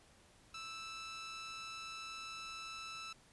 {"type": "tone with amplitude modulation", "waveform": "15% pulse", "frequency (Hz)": 1318.5, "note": "E6", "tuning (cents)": 0, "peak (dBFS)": -37, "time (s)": [0.54, 3.13], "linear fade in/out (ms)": 5, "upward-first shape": "sine", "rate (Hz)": 240, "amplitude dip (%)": 35, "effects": ["pink hiss -65 dBFS RMS until 3.32 s", "resampled to 24000 Hz"]}